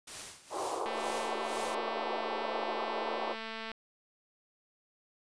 white noise with tremolo, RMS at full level -42 dBFS, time 0.07-1.75 s, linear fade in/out 5 ms, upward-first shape sine, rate 2.1 Hz, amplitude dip 80%
white band-pass noise, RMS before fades -36 dBFS, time 0.5-3.36 s, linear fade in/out 50 ms, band 340 to 1100 Hz, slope 48 dB/octave
click train, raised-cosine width 0.3 ms, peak -25 dBFS, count 638, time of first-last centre 0.86-3.717 s, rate 223 Hz
effects resampled to 22050 Hz

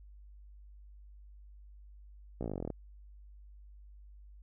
slowing click train, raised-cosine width 2 ms, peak -24 dBFS, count 15, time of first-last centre 2.41-2.703 s, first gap 16 ms, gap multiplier 1.04, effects added 50 Hz sine -51 dBFS peak until 4.42 s

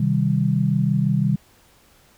sine chord, C minor, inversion none, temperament just, 130.81 / 156.98 / 196.22 Hz, C3 / Eb3 / G3, 0 / +16 / +2 cents, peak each -21 dBFS, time 0-1.36 s, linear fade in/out 5 ms, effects pink hiss -55 dBFS RMS until 2.17 s

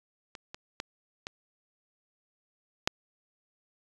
clicks, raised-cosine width 0.2 ms, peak -25 / -23 / -16 / -19 / -6 dBFS, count 5, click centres 0.352 / 0.545 / 0.801 / 1.269 / 2.875 s, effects resampled to 24000 Hz

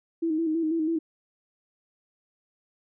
sine tone with vibrato, 321.7 Hz, E4, 42 cents flat, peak -23 dBFS, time 0.22-0.99 s, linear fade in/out 10 ms, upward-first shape square, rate 6.1 Hz, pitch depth 50 cents each way, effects none

